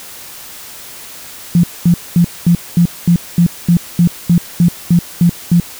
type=tone bursts; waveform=sine; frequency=172.5 Hz; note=F3; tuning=21 cents flat; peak=-5 dBFS; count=14; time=1.55-5.6 s; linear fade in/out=2 ms; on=85 ms; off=220 ms; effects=white hiss -32 dBFS RMS until 5.79 s